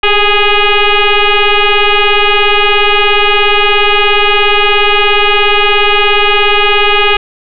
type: tone with frequency modulation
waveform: sine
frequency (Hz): 1244.5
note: D#6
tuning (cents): 0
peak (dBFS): -5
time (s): 0.03-7.17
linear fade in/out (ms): 5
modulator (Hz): 412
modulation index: 4.5
effects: none